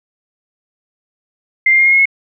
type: tone with pitch steps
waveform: sine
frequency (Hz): 2093 / 2110 / 2127 / 2144 / 2162 / 2179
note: C7 / C7 / C7 / C7 / C#7 / C#7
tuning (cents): 0 / +14 / +28 / +42 / -44 / -30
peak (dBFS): -7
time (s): 1.66-2.056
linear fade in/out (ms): 5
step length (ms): 66
effects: none

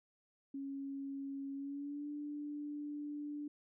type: tone with pitch glide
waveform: sine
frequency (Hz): 275.5 to 293.6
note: C#4 to D4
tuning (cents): -11 to 0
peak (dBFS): -40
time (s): 0.54-3.48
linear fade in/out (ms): 5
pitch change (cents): +111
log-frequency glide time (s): 1.54-2.09
effects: none

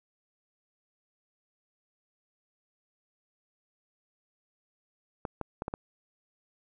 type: clicks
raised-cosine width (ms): 1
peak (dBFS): -19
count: 5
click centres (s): 5.252 / 5.413 / 5.621 / 5.681 / 5.739
effects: none

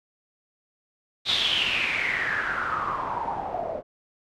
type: noise with low-pass filter sweep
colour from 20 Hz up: white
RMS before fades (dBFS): -27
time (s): 1.25-3.83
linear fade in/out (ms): 50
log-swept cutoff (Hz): 3800 to 590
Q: 8.1
effects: none

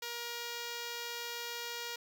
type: tone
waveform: 5% pulse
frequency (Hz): 473.7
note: A#4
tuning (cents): +28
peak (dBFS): -27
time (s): 0.02-1.96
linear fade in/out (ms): 5
effects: none

